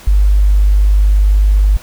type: tone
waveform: sine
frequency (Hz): 50.1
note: G1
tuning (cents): +38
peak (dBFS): -6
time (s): 0.07-1.77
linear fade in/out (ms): 5
effects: pink hiss -37 dBFS RMS until 1.82 s